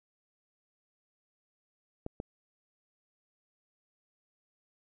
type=clicks; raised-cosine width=2 ms; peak=-23 dBFS; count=2; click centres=2.064 / 2.201 s; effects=none